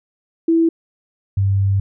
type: tone pair in turn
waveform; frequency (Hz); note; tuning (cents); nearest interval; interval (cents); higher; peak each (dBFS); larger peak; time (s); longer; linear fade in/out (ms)
sine; 329.6 / 98.17; E4 / G2; 0 / +3; octave + major sixth; 2097; first; -11 / -13; first; 0.48-0.69 / 1.37-1.8; second; 5
effects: none